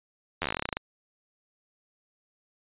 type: slowing click train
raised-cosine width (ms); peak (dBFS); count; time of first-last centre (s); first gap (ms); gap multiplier
0.3; -12; 16; 0.42-0.769; 11; 1.1
effects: resampled to 8000 Hz